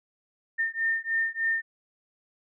sine beating tone pair, 1812 / 1815.3 Hz, A#6 / A#6, -50 / -46 cents, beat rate 3.3 Hz, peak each -28 dBFS, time 0.58-1.62 s, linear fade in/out 20 ms, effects none

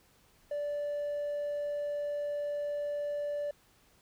triangle tone, 583 Hz, D5, 13 cents flat, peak -29 dBFS, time 0.51-3.51 s, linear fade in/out 5 ms, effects tanh soft clip ceiling -27 dBFS + pink hiss -65 dBFS RMS until 4.01 s

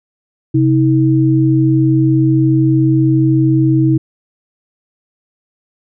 sine tone pair together, 132.21 / 319.4 Hz, C3 / D#4, +18 / +45 cents, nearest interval octave + minor third, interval 1527 cents, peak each -11 dBFS, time 0.54-3.98 s, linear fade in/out 10 ms, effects none

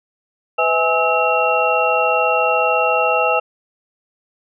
sine tone cluster, 503 / 647 / 829 / 1295 / 2737 Hz, B4 / E5 / G#5 / E6 / F7, +32 / -32 / -3 / -31 / -36 cents, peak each -20 dBFS, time 0.58-3.4 s, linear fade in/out 10 ms, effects none

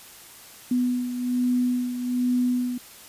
sine beating tone pair, 247.7 / 248.9 Hz, B3 / B3, +5 / +14 cents, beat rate 1.2 Hz, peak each -22 / -29 dBFS, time 0.71-2.78 s, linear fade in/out 5 ms, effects white hiss -46 dBFS RMS until 3.08 s + resampled to 32000 Hz

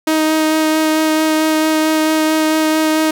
sawtooth tone with vibrato, 313.4 Hz, D#4, 13 cents sharp, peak -8 dBFS, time 0.07-3.11 s, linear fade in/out 5 ms, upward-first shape sine, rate 4.5 Hz, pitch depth 10 cents each way, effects none

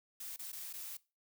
blue noise with dropouts, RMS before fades -45 dBFS, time 0.2-0.97 s, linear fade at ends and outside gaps 5 ms, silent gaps 0.363-0.391 / 0.519-0.528 / 0.729-0.736 s, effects noise-tail reverb RT60 0.3 s tail -21 dB re dry

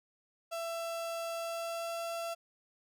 35% pulse tone with pitch glide, 668 to 673 Hz, E5 to E5, +23 to +36 cents, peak -34 dBFS, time 0.51-2.35 s, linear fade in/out 20 ms, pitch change +13 cents, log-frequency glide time 1.34-1.99 s, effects none

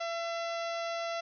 harmonic tone, 674 Hz, E5, 38 cents sharp, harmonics 1 / 2 / 3 / 4 / 5 / 6 / 7 / 8 / 9, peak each -34 / -40 / -44 / -46 / -48 / -50 / -51 / -52 / -53 dBFS, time 0-1.21 s, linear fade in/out 10 ms, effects none

